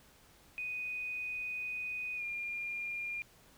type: tone with pitch glide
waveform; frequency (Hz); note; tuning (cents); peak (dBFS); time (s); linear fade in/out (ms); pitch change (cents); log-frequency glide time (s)
sine; 2489 to 2407; D#7 to D7; 0 to +42; -36; 0.58-3.22; 0; -58; 2.16-2.23
effects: pink hiss -62 dBFS RMS until 3.57 s